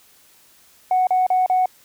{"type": "tone bursts", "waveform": "sine", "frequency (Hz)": 740, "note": "F#5", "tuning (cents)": 0, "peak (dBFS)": -13, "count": 4, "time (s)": [0.91, 1.658], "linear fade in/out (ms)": 2, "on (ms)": 160, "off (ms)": 36, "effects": ["tanh soft clip ceiling -11 dBFS", "white hiss -53 dBFS RMS until 1.84 s"]}